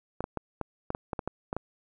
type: clicks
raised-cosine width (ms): 1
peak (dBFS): -17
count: 11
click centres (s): 0.206 / 0.241 / 0.373 / 0.613 / 0.904 / 0.949 / 1.132 / 1.192 / 1.276 / 1.529 / 1.566
effects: none